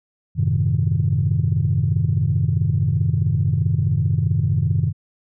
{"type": "chord", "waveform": "sine", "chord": "F# diminished seventh", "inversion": "none", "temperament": "equal with one note detuned", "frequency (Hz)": [92.5, 107.86, 130.81, 155.56], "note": ["F#2", "A2", "C3", "Eb3"], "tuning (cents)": [0, -34, 0, 0], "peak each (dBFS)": -21, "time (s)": [0.35, 4.93], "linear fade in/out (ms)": 50, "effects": ["tanh soft clip ceiling -8 dBFS"]}